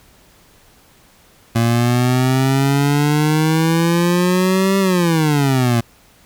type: exponential two-way sweep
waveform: 25% pulse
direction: up then down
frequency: 114.8 to 196 to 114.8 Hz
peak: -9 dBFS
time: 1.55-5.81 s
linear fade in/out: 10 ms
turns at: 4.79 s
effects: pink hiss -50 dBFS RMS until 6.25 s